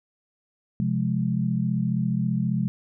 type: chord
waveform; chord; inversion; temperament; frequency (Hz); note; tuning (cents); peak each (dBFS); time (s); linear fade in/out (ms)
sine; F minor; second; just; 130.96 / 174.61 / 209.5; C3 / F3 / Ab3; +2 / 0 / +15; -26; 0.8-2.68; 0
effects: none